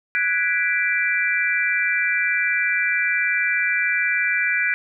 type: chord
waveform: sine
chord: G# half-diminished seventh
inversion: third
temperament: equal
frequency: 1480 / 1661.2 / 1975.5 / 2349 Hz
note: F#6 / G#6 / B6 / D7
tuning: 0 / 0 / 0 / 0 cents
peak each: -24 / -25 / -24 / -22 dBFS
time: 0.15-4.74 s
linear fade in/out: 0 ms
effects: none